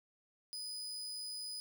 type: tone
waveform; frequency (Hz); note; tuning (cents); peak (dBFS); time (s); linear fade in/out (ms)
35% pulse; 4978; D#8; 0; -40; 0.53-1.6; 0
effects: none